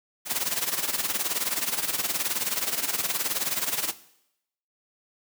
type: noise with tremolo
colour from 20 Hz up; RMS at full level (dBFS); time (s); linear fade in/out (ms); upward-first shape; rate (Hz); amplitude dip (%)
white; -25; 0.25-3.94; 50; sine; 19; 75
effects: noise-tail reverb RT60 0.8 s tail -17 dB re dry + high-pass 150 Hz 12 dB/octave